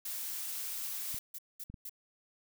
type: noise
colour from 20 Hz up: blue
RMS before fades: -39 dBFS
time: 0.05-1.19 s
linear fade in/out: 5 ms
type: noise bursts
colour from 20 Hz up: violet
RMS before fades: -43 dBFS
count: 5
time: 0.83-1.895 s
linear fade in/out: 5 ms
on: 45 ms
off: 210 ms
type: clicks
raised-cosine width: 5 ms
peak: -35 dBFS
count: 3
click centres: 1.144 / 1.7 / 1.742 s
effects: none